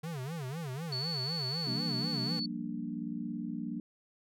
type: tone with vibrato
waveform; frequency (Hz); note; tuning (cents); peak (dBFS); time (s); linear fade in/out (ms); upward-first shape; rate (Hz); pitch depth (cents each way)
square; 146.8; D3; 0; -37; 0.03-2.4; 10; sine; 4; 260
type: tone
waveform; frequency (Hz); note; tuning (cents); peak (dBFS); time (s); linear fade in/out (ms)
sine; 4444; C#8; +4; -34; 0.92-2.46; 5
type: chord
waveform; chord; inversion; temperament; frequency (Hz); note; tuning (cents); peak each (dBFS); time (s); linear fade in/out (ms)
sine; G minor seventh; third; equal; 174.61 / 196 / 233.1 / 293.7; F3 / G3 / Bb3 / D4; 0 / 0 / 0 / 0; -42 / -42 / -38 / -41; 1.67-3.8; 2
effects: none